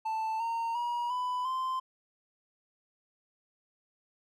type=tone with pitch steps; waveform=triangle; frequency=883 / 919.4 / 957.4 / 996.9 / 1038 Hz; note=A5 / A#5 / A#5 / B5 / C6; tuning=+6 / -24 / +46 / +16 / -14 cents; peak=-28 dBFS; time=0.05-1.8 s; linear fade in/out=10 ms; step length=350 ms; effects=none